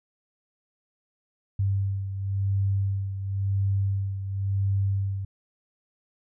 sine beating tone pair, 98 / 98.95 Hz, G2 / G2, 0 / +17 cents, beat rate 0.95 Hz, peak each -24 / -31 dBFS, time 1.59-5.25 s, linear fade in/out 5 ms, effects none

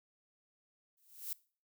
violet noise with exponential growth, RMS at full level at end -37 dBFS, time 0.97-1.33 s, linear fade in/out 2 ms, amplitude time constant 78 ms, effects noise-tail reverb RT60 0.4 s tail -21 dB re dry

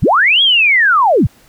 sine linear two-way sweep, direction up then down, 39.7 to 3355 to 57.4 Hz, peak -7 dBFS, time 0.02-1.27 s, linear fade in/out 10 ms, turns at 0.42 s, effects pink hiss -48 dBFS RMS until 1.48 s

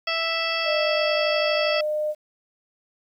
harmonic tone, 659.3 Hz, E5, in tune, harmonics 1 / 2 / 3 / 4 / 5 / 7 / 8, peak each -30 / -30 / -31 / -28 / -31 / -32 / -33 dBFS, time 0.07-1.81 s, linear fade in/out 5 ms
sine tone with pitch glide, 611 to 606.8 Hz, D#5 to D#5, -32 to -44 cents, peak -22 dBFS, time 0.64-2.15 s, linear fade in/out 50 ms, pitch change -12 cents, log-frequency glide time 1.03-1.13 s
effects 9-bit

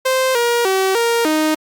sawtooth tone with pitch steps, 521 / 474.5 / 381.9 / 466.7 / 310.5 Hz, C5 / A#4 / G4 / A#4 / D#4, -7 / +31 / -45 / +2 / -3 cents, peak -10 dBFS, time 0.05-1.55 s, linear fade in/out 10 ms, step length 300 ms, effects Opus 48 kbps

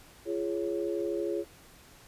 sine chord, Db major, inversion first, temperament equal with one note detuned, 342.8 / 415.3 / 554.4 Hz, F4 / Ab4 / Db5, -32 / 0 / 0 cents, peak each -32 / -33 / -36 dBFS, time 0.25-1.45 s, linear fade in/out 50 ms, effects pink hiss -55 dBFS RMS until 2.07 s + resampled to 32000 Hz

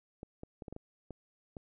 clicks, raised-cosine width 2 ms, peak -30 dBFS, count 8, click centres 0.231 / 0.434 / 0.622 / 0.682 / 0.726 / 0.764 / 1.107 / 1.568 s, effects none

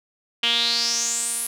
sawtooth tone with band-pass filter sweep, 234.3 Hz, A#3, 9 cents sharp, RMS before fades -23 dBFS, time 0.43-1.47 s, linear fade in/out 5 ms, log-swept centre 3000 to 11000 Hz, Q 6.5, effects none

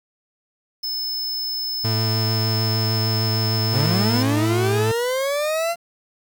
square tone, 5230 Hz, E8, 15 cents flat, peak -24 dBFS, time 0.83-4.23 s, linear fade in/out 10 ms
40% pulse tone with vibrato, 110.1 Hz, A2, 2 cents sharp, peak -19 dBFS, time 1.84-4.92 s, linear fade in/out 10 ms, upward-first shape sine, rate 6.6 Hz, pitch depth 19 cents each way
40% pulse linear sweep, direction up, 116.54 to 692 Hz, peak -19 dBFS, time 3.71-5.76 s, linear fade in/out 50 ms
effects 8-bit

